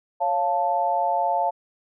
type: chord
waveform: sine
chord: Db augmented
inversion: none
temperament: equal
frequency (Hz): 554.4 / 698.5 / 880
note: Db5 / F5 / A5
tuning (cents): 0 / 0 / 0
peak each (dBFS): -28 / -23 / -23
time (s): 0.2-1.51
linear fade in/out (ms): 20
effects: none